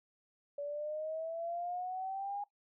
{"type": "exponential sweep", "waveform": "sine", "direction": "up", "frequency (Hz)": [570, 820], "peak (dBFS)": -36, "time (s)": [0.58, 2.44], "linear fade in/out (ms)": 5, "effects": ["noise-tail reverb RT60 0.1 s tail -17 dB re dry"]}